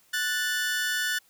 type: tone pair together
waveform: sawtooth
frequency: 1480 / 1760 Hz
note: F#6 / A6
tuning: 0 / 0 cents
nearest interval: minor third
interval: 300 cents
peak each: -25 / -25 dBFS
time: 0.13-1.19 s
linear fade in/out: 10 ms
effects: white hiss -62 dBFS RMS until 1.29 s